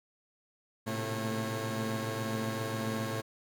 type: tone cluster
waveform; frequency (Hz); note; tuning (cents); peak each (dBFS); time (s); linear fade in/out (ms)
20% pulse; 110.7 / 118.1 / 133.5 / 223.3 / 545; A2 / A#2 / C3 / A3 / C#5; +11 / +23 / +35 / +26 / -29; -31 / -38 / -38 / -34 / -34; 0.86-3.22; 20
effects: none